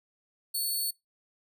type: tone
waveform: 10% pulse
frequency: 4429 Hz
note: C#8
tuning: 2 cents flat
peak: -22 dBFS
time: 0.54-0.91 s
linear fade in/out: 10 ms
effects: noise-tail reverb RT60 0.2 s tail -23 dB re dry